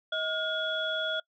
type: tone cluster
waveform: sine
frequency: 635 / 1427 / 3369 Hz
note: D#5 / F6 / G#7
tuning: +35 / +37 / +24 cents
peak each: -33 / -31 / -32 dBFS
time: 0.12-1.2 s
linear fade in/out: 5 ms
effects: noise-tail reverb RT60 0.1 s tail -25 dB re dry + tanh soft clip ceiling -18 dBFS